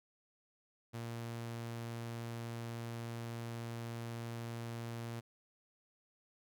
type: tone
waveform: sawtooth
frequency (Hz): 116.54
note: A#2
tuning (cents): 0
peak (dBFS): -37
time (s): 0.93-5.21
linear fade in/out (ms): 20
effects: none